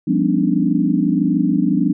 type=tone cluster; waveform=sine; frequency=174 / 200.2 / 247.2 / 279.4 / 301.1 Hz; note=F3 / G3 / B3 / C#4 / D4; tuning=-6 / +37 / +2 / +14 / +43 cents; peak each=-20 dBFS; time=0.07-1.93 s; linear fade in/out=10 ms; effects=none